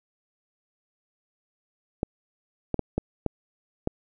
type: clicks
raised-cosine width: 2 ms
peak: -11 dBFS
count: 6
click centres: 2.031 / 2.743 / 2.793 / 2.98 / 3.263 / 3.874 s
effects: none